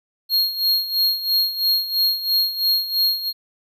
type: tone with tremolo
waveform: square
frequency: 4263 Hz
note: C8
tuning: 32 cents sharp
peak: -15 dBFS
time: 0.29-3.33 s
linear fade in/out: 50 ms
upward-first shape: sine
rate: 3 Hz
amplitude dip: 75%
effects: none